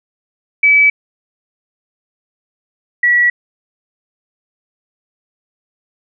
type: tone pair in turn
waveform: sine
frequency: 2294 / 1936.3 Hz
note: D7 / B6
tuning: -41 / -35 cents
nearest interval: minor third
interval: 294 cents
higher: first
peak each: -6 / -8 dBFS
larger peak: first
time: 0.63-0.9 / 3.03-3.3 s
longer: neither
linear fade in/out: 5 ms
effects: none